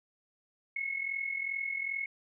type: tone with amplitude modulation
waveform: sine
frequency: 2185 Hz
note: C#7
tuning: 26 cents flat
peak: -29 dBFS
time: 0.76-2.06 s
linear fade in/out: 5 ms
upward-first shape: sine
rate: 42.5 Hz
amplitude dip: 70%
effects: none